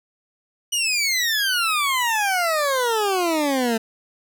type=exponential sweep; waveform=20% pulse; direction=down; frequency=2960 to 220 Hz; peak=-14 dBFS; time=0.72-3.78 s; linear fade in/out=10 ms; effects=none